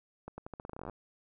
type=accelerating click train; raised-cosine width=1 ms; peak=-28 dBFS; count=17; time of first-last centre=0.28-0.897 s; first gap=100 ms; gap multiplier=0.85; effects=none